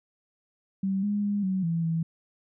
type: tone with pitch steps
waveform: sine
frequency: 193.1 / 205.6 / 203.9 / 188.6 / 166.5 / 163.9 Hz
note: G3 / G#3 / G#3 / F#3 / E3 / E3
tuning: -26 / -17 / -32 / +33 / +18 / -10 cents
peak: -24 dBFS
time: 0.83-2.03 s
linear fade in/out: 5 ms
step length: 200 ms
effects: none